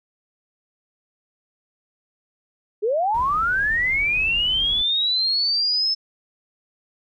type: linear sweep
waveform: sine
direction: up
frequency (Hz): 392 to 5274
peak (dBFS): -18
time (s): 2.82-5.95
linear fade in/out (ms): 20
type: noise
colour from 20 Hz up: brown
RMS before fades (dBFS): -36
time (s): 3.14-4.82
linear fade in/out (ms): 5
effects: none